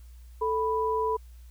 sine tone pair together, 440 / 987.8 Hz, A4 / B5, 0 / 0 cents, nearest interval octave + major second, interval 1400 cents, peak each -27 dBFS, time 0.41-1.17 s, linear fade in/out 10 ms, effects added 60 Hz sine -45 dBFS peak until 1.5 s + white hiss -64 dBFS RMS until 1.5 s

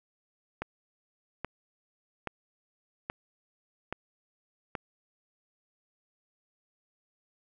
click train, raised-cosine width 0.5 ms, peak -18 dBFS, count 6, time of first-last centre 0.62-4.752 s, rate 1.21 Hz, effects none

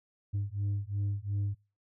sine beating tone pair, 99.6 / 102.4 Hz, G2 / G#2, +28 / -24 cents, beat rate 2.8 Hz, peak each -31 dBFS, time 0.33-1.55 s, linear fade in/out 20 ms, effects noise-tail reverb RT60 0.3 s tail -25 dB re dry + tanh soft clip ceiling -27 dBFS

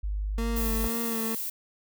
sine tone, 50.8 Hz, G#1, 38 cents flat, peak -27 dBFS, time 0.03-0.88 s, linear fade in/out 10 ms
30% pulse tone with vibrato, 227.9 Hz, A#3, 39 cents flat, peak -27 dBFS, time 0.38-1.35 s, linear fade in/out 2 ms, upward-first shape sine, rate 2 Hz, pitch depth 30 cents each way
violet noise, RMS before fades -33 dBFS, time 0.56-1.5 s, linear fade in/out 5 ms
click, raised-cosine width 1 ms, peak -19 dBFS, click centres 0.843 s
effects none

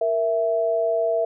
sine tone pair together, 466.2 / 659.9 Hz, A#4 / E5, 0 / +2 cents, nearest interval tritone, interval 602 cents, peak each -24 / -20 dBFS, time 0.01-1.25 s, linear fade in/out 5 ms, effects none

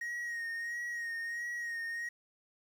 triangle tone with vibrato, 1876 Hz, A#6, 11 cents sharp, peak -34 dBFS, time 0.01-2.09 s, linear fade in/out 5 ms, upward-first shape sine, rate 1.5 Hz, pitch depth 34 cents each way, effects 10-bit

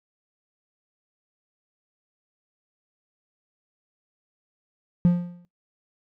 triangle tone with exponential decay, 175.4 Hz, F3, 8 cents sharp, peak -9 dBFS, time 5.05-5.45 s, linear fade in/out 0 ms, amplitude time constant 85 ms, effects noise-tail reverb RT60 0.2 s tail -23 dB re dry + tanh soft clip ceiling -8 dBFS

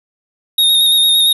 square tone with vibrato, 3716 Hz, A#7, 6 cents flat, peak -9 dBFS, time 0.58-1.33 s, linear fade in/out 5 ms, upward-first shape square, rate 8.8 Hz, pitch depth 22 cents each way, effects none

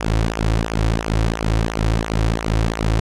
sawtooth tone with flanger, 55 Hz, A1, in tune, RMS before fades -19 dBFS, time 0-3 s, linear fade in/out 5 ms, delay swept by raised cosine 0.21 to 4.91 ms, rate 2.9 Hz, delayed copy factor -0.75, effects low-pass 8000 Hz 12 dB/octave

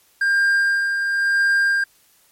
triangle tone with tremolo, 1600 Hz, G6, 35 cents sharp, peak -12 dBFS, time 0.21-1.84 s, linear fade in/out 5 ms, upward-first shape sine, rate 0.96 Hz, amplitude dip 45%, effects white hiss -57 dBFS RMS until 2.31 s + MP3 64 kbps

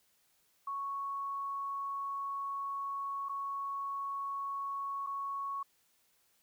sine tone with dropouts, 1108.7 Hz, C#6, in tune, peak -35 dBFS, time 0.67-5.63 s, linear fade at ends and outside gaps 5 ms, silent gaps 3.287-3.293 / 5.065-5.069 s, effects white hiss -72 dBFS RMS until 6.42 s

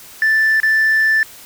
sine tone with dropouts, 1763 Hz, A6, 3 cents sharp, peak -9 dBFS, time 0.22-1.23 s, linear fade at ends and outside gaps 1 ms, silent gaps 0.601-0.632 s, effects tanh soft clip ceiling -9 dBFS + white hiss -39 dBFS RMS until 1.45 s

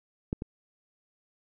clicks, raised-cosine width 3 ms, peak -16 / -21 dBFS, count 2, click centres 0.329 / 0.421 s, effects none

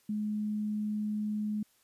sine tone, 211.2 Hz, G#3, 29 cents sharp, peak -30 dBFS, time 0.09-1.63 s, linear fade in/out 5 ms, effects white hiss -68 dBFS RMS until 1.83 s + resampled to 32000 Hz

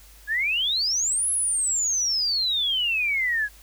sine exponential two-way sweep, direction up then down, 1636 to 11000 to 1636 Hz, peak -21 dBFS, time 0.27-3.49 s, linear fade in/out 50 ms, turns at 1.3 s, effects added 50 Hz sine -49 dBFS peak until 3.62 s + white hiss -52 dBFS RMS until 3.62 s

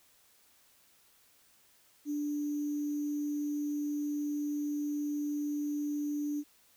sine tone with sample-and-hold, 293.7 Hz, D4, in tune, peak -31 dBFS, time 2.05-6.44 s, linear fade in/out 50 ms, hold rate 6300 Hz, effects white hiss -65 dBFS RMS until 6.76 s

